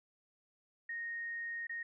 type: tone with dropouts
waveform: sine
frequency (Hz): 1860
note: A#6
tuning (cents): -4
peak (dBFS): -38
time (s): 0.89-1.83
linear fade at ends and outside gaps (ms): 5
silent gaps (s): 1.67-1.694
effects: none